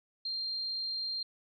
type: tone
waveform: sine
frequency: 4186 Hz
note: C8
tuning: in tune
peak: -33 dBFS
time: 0.25-1.23 s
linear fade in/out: 5 ms
effects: none

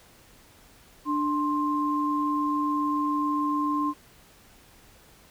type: tone pair together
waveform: sine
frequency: 295.5 / 1053 Hz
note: D4 / C6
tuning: +11 / +11 cents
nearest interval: octave + minor seventh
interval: 2200 cents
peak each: -26 dBFS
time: 1.05-3.94 s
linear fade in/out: 50 ms
effects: pink hiss -55 dBFS RMS until 5.3 s

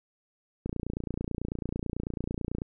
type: click train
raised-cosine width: 3 ms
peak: -19 dBFS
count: 58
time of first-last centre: 0.66-2.619 s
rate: 29.1 Hz
effects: none

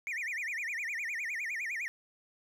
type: tone with vibrato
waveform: triangle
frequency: 2100 Hz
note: C7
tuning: 6 cents sharp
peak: -32 dBFS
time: 0.07-1.88 s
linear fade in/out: 0 ms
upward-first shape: sine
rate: 9.8 Hz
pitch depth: 280 cents each way
effects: none

